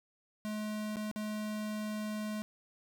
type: tone with dropouts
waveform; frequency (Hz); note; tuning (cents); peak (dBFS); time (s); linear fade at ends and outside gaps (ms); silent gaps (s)
square; 212.9; G#3; +43; -36; 0.45-2.42; 0; 0.959-0.968 / 1.114-1.16
effects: none